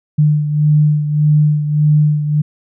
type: beating tone pair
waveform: sine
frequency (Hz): 150 / 151.7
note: D3 / D#3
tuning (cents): +37 / -44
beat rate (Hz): 1.7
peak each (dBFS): -10 / -17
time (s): 0.18-2.42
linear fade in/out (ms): 10
effects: none